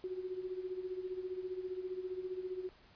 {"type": "tone with tremolo", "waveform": "sine", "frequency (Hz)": 369.5, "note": "F#4", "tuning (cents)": -2, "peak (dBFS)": -35, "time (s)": [0.04, 2.69], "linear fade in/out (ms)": 0, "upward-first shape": "sine", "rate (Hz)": 15, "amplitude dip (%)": 70, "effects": ["pink hiss -63 dBFS RMS until 2.95 s", "resampled to 11025 Hz"]}